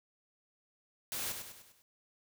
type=noise with echo; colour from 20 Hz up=white; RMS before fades=-38 dBFS; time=1.12-1.32 s; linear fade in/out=0 ms; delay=100 ms; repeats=5; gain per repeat=-6 dB; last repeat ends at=1.82 s; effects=none